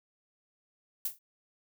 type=noise with exponential decay; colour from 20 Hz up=violet; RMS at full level=-28 dBFS; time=1.05-1.19 s; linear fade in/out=5 ms; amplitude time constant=29 ms; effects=none